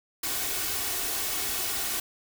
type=noise with comb filter; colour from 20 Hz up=white; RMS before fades=-30 dBFS; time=0.23-2 s; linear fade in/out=5 ms; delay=2.7 ms; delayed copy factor=+0.55; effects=none